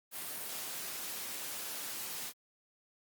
white noise, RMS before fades -41 dBFS, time 0.11-2.33 s, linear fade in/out 50 ms, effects high-pass 150 Hz 12 dB/octave + Opus 32 kbps

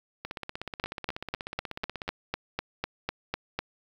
two click trains, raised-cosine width 0.3 ms, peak -13 / -19 dBFS, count 12 / 31, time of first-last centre 0.84-3.59 / 0.25-2.079 s, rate 4 / 16.4 Hz, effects 8-bit

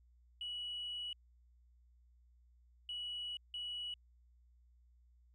sine tone bursts at uneven times, 2933 Hz, F#7, 16 cents flat, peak -39 dBFS, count 3, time 0.41-1.13 / 2.89-3.37 / 3.54-3.94 s, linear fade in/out 2 ms, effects tanh soft clip ceiling -36 dBFS + added 60 Hz sine -64 dBFS peak until 5.34 s

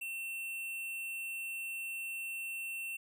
triangle tone with hard clipping, 2700 Hz, E7, 41 cents sharp, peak -39 dBFS, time 0.01-2.97 s, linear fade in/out 10 ms, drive 18 dB, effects none

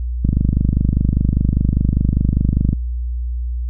click train, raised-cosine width 5 ms, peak -3 dBFS, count 63, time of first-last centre 0.25-2.73 s, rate 25 Hz, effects added 60 Hz sine -19 dBFS peak until 3.69 s

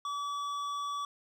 sine tone with hard clipping, 1146 Hz, D6, 43 cents flat, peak -35 dBFS, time 0.05-1.05 s, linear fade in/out 2 ms, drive 10 dB, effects none

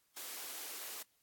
white high-pass noise, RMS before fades -45 dBFS, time 0.16-1.03 s, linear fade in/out 10 ms, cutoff 290 Hz, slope 24 dB/octave, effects white hiss -75 dBFS RMS until 1.22 s + AAC 64 kbps

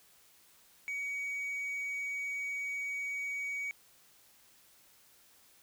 sine tone with tanh clipping, 2256 Hz, C#7, 30 cents sharp, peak -35 dBFS, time 0.88-3.71 s, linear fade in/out 0 ms, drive 2 dB, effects white hiss -63 dBFS RMS until 5.62 s

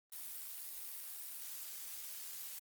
blue noise with amplitude modulation, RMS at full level -45 dBFS, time 0.12-2.59 s, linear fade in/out 5 ms, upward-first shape sine, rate 80.9 Hz, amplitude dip 35%, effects Opus 32 kbps

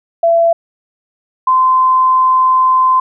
sine tone pair in turn, 672 / 1033 Hz, E5 / C6, +33 / -22 cents, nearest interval perfect fifth, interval 745 cents, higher second, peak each -7 dBFS, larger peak neither, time 0.23-0.53 / 1.47-3 s, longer second, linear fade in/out 5 ms, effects none

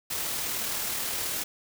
white noise with amplitude modulation, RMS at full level -30 dBFS, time 0.1-1.44 s, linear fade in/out 10 ms, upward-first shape sine, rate 38.9 Hz, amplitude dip 25%, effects none

